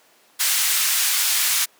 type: band-pass noise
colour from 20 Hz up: white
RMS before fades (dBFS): -20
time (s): 0.39-1.66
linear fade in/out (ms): 20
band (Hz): 1500 to 14000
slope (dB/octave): 12
effects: pink hiss -55 dBFS RMS until 1.79 s + high-pass 400 Hz 12 dB/octave